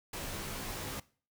pink noise with comb filter, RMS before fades -40 dBFS, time 0.13-1 s, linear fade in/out 5 ms, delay 17 ms, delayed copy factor -1, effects noise-tail reverb RT60 0.4 s tail -20 dB re dry

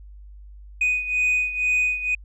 sine beating tone pair, 2489 / 2491.1 Hz, D#7 / D#7, 0 / +1 cents, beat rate 2.1 Hz, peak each -19 / -23 dBFS, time 0.81-2.15 s, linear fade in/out 5 ms, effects tanh soft clip ceiling -16 dBFS + added 50 Hz sine -40 dBFS peak until 2.24 s

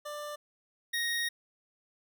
25% pulse tone pair in turn, 592 / 1869.7 Hz, D5 / A#6, +14 / +5 cents, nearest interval octave + minor sixth, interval 1991 cents, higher second, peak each -34 / -26 dBFS, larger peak second, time 0.05-0.36 / 0.93-1.29 s, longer second, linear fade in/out 10 ms, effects none

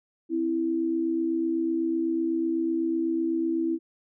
sine tone pair together, 261.6 / 329.6 Hz, C4 / E4, 0 / 0 cents, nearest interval major third, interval 400 cents, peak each -31 / -24 dBFS, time 0.29-3.79 s, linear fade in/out 50 ms, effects none

